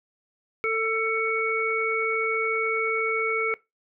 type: harmonic tone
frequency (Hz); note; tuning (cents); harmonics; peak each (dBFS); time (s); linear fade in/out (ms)
445.3; A4; +21; 1 / 3 / 5; -26 / -29 / -26; 0.64-3.54; 0
effects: noise-tail reverb RT60 0.2 s tail -20 dB re dry